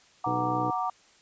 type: chord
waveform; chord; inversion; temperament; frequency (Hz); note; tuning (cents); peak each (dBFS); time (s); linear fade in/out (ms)
sine; Gb augmented; none; equal; 740 / 932.3 / 1174.7; Gb5 / Bb5 / D6; 0 / 0 / 0; -30 / -32 / -31; 0.24-0.9; 5
type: harmonic tone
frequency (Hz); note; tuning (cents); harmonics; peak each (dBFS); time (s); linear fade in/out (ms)
61.74; B1; 0; 2 / 3 / 4 / 5 / 6 / 7 / 8; -34 / -42 / -44 / -32 / -44 / -44 / -36; 0.26-0.71; 10
effects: white hiss -59 dBFS RMS until 1.21 s + resampled to 16000 Hz